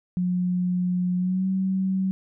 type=tone with pitch glide; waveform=sine; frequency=180 to 189.82 Hz; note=F#3 to F#3; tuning=-47 to +45 cents; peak=-21 dBFS; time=0.17-2.11 s; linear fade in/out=0 ms; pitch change=+92 cents; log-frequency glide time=1.17-1.47 s; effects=none